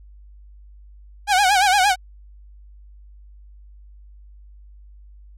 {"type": "tone with vibrato", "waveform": "sawtooth", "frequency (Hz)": 780, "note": "G5", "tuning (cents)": -9, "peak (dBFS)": -10, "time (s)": [1.27, 1.96], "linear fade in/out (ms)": 50, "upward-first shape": "sine", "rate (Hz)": 8.7, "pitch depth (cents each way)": 120, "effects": ["added 50 Hz sine -42 dBFS peak until 5.37 s", "low-pass 10000 Hz 12 dB/octave"]}